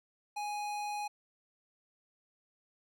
sine tone with hard clipping, 830.6 Hz, G#5, in tune, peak -37 dBFS, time 0.36-1.08 s, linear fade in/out 10 ms, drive 18 dB, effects none

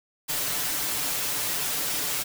white noise with comb filter, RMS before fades -28 dBFS, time 0.28-2.24 s, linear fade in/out 20 ms, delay 6.8 ms, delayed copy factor +0.95, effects none

